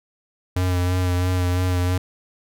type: tone with vibrato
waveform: square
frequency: 90.4 Hz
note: F#2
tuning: 40 cents flat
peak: -19 dBFS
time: 0.56-1.98 s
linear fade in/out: 5 ms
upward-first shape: sine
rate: 3 Hz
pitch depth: 25 cents each way
effects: none